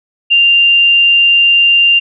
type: tone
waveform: sine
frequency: 2788 Hz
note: F7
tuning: 4 cents flat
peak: -5 dBFS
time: 0.3-2 s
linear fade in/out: 20 ms
effects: none